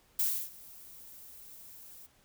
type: noise with ADSR envelope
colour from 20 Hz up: violet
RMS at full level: -28 dBFS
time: 0.19-2.07 s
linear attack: 5 ms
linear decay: 300 ms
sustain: -23 dB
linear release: 17 ms
effects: pink hiss -66 dBFS RMS until 2.24 s